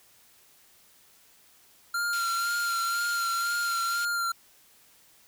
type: tone with vibrato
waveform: square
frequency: 1387 Hz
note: F6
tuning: 12 cents flat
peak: -27 dBFS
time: 1.94-4.32 s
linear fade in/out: 5 ms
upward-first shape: sine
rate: 2 Hz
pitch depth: 25 cents each way
type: band-pass noise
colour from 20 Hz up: pink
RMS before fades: -41 dBFS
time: 2.13-4.05 s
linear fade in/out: 0 ms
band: 2400 to 14000 Hz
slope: 24 dB/octave
effects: white hiss -59 dBFS RMS until 5.27 s